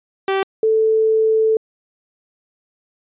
sawtooth / sine tone pair in turn, 387.4 / 440.4 Hz, G4 / A4, -20 / +2 cents, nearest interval major second, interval 222 cents, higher second, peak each -12 dBFS, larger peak neither, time 0.28-0.43 / 0.63-1.57 s, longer second, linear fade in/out 2 ms, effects resampled to 8000 Hz

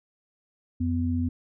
sine tone pair together, 88.21 / 249.5 Hz, F2 / B3, +18 / +18 cents, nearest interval octave + tritone, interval 1800 cents, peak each -26 / -26 dBFS, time 0.8-1.29 s, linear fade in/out 10 ms, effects none

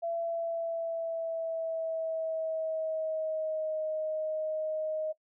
sine tone with pitch glide, 673 to 624.3 Hz, E5 to D#5, +36 to +6 cents, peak -30 dBFS, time 0.02-5.13 s, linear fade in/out 20 ms, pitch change -130 cents, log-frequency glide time 0.13-3.81 s, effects noise-tail reverb RT60 0.1 s tail -18 dB re dry

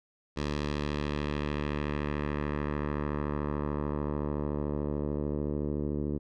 10% pulse tone with low-pass filter sweep, 73.6 Hz, D2, 4 cents sharp, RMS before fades -32 dBFS, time 0.36-6.19 s, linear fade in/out 20 ms, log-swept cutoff 5000 to 370 Hz, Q 1.2, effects none

